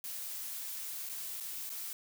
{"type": "noise with dropouts", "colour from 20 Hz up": "blue", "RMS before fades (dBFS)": -41, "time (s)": [0.04, 1.93], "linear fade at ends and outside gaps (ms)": 1, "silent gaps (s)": [[1.091, 1.096], [1.401, 1.407], [1.694, 1.701]], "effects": []}